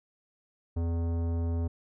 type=tone with tanh clipping; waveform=sine; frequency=84 Hz; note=E2; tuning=33 cents sharp; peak=-29 dBFS; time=0.76-1.68 s; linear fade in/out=10 ms; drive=16 dB; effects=none